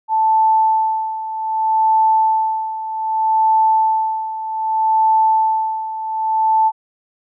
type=tone with tremolo; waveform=sine; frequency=880 Hz; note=A5; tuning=in tune; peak=-10 dBFS; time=0.08-6.72 s; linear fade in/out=50 ms; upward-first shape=sine; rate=0.64 Hz; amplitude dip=75%; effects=none